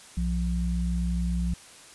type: tone pair together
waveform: sine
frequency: 61.73 / 174.61 Hz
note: B1 / F3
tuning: 0 / 0 cents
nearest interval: octave + tritone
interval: 1800 cents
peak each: -26 / -28 dBFS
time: 0.17-1.54 s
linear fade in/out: 5 ms
effects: white hiss -49 dBFS RMS until 1.94 s + resampled to 24000 Hz